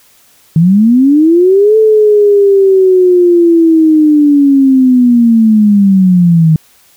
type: linear two-way sweep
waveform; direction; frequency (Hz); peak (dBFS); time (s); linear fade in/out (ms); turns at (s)
sine; up then down; 155.5 to 440 to 155.5; -3; 0.56-6.56; 2; 1.77
effects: white hiss -46 dBFS RMS until 6.96 s

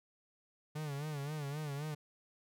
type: tone with vibrato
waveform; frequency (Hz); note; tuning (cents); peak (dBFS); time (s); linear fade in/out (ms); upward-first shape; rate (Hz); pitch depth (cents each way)
45% pulse; 146.83; D3; 0; -38; 0.75-1.95; 10; sine; 3.8; 98
effects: none

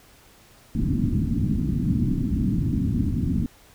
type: low-pass noise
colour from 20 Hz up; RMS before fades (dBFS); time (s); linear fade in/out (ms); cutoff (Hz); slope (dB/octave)
white; -23; 0.75-3.46; 2; 280; 48
effects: pink hiss -53 dBFS RMS until 3.74 s

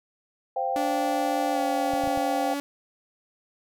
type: chord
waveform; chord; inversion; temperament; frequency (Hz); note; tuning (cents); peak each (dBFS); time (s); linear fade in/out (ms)
sine; C suspended fourth; none; equal; 523.3 / 698.5 / 784; C5 / F5 / G5; 0 / 0 / 0; -30 / -30 / -27; 0.56-2.54; 5
type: tone with pitch glide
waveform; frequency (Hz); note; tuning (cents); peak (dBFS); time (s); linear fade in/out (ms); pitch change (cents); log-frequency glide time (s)
sawtooth; 290.3 to 283.7; D4 to C#4; -20 to +40; -24; 0.76-2.6; 0; -40; 1.53-1.59
type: clicks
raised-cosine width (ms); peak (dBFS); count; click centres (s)
5; -27; 4; 1.936 / 2.038 / 2.074 / 2.175
effects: none

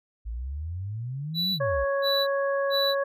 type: exponential two-way sweep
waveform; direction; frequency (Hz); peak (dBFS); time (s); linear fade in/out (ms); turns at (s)
sine; up then down; 53 to 194.7 to 53; -30; 0.25-1.85; 20; 1.52
type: tone bursts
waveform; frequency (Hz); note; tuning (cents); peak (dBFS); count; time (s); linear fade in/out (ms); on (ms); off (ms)
triangle; 3951; B7; 0; -23; 3; 1.34-2.95; 50; 250; 430
type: harmonic tone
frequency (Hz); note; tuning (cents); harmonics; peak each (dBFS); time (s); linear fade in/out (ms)
554.4; C#5; 0; 1 / 2 / 3; -24 / -32 / -33; 1.6-3.04; 10
effects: none

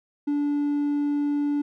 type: tone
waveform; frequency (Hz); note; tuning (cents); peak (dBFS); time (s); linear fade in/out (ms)
triangle; 290; D4; -22; -19; 0.27-1.62; 10
effects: tanh soft clip ceiling -15 dBFS

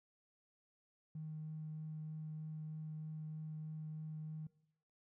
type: tone with vibrato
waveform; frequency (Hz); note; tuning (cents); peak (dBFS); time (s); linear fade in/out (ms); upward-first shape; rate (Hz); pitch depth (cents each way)
triangle; 155.56; D#3; 0; -39; 1.15-4.47; 5; triangle; 3.2; 9
effects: noise-tail reverb RT60 0.8 s tail -24 dB re dry + tanh soft clip ceiling -41 dBFS

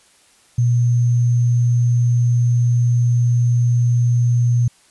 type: tone with sample-and-hold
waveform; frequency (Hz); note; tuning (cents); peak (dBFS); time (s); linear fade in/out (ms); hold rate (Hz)
sine; 120; B2; -49; -12; 0.58-4.68; 5; 6300
effects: white hiss -53 dBFS RMS until 4.9 s + resampled to 24000 Hz

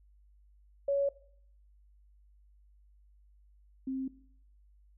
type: tone pair in turn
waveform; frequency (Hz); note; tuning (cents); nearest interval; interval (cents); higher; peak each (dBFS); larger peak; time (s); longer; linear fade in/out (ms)
sine; 560 / 264.3; C#5 / C4; +18 / +18; octave + minor second; 1300; first; -26 / -32; first; 0.88-1.09 / 3.87-4.08; neither; 5
effects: noise-tail reverb RT60 0.6 s tail -18 dB re dry + added 50 Hz sine -59 dBFS peak until 4.97 s

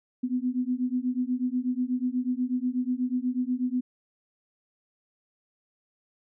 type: beating tone pair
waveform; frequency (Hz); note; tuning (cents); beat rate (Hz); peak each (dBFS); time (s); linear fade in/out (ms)
sine; 246.9 / 255.1; B3 / C4; 0 / -44; 8.2; -28; 0.23-3.81; 10
effects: none

